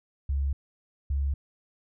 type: tone pair in turn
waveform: sine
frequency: 69.2 / 69.57 Hz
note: C#2 / C#2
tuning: -2 / +7 cents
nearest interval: unison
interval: 9 cents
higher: second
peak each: -24 dBFS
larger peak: neither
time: 0.29-0.53 / 1.1-1.34 s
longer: neither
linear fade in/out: 5 ms
effects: none